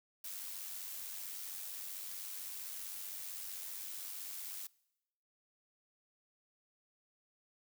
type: noise with amplitude modulation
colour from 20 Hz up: blue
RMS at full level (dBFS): -43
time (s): 0.24-4.67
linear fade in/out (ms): 5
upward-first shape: sine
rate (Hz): 95.6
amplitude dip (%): 40
effects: noise-tail reverb RT60 0.9 s tail -24 dB re dry